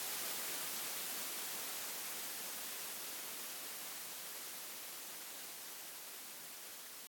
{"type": "noise with level ramp", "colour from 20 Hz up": "white", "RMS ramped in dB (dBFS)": [-41, -51], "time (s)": [0, 7.07], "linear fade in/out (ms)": 0, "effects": ["high-pass 200 Hz 12 dB/octave", "AAC 64 kbps"]}